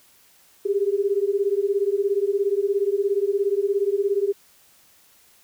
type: beating tone pair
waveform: sine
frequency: 392 / 409 Hz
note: G4 / G#4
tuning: 0 / -26 cents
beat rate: 17 Hz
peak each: -22 dBFS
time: 0.65-4.33 s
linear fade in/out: 10 ms
effects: white hiss -56 dBFS RMS until 5.43 s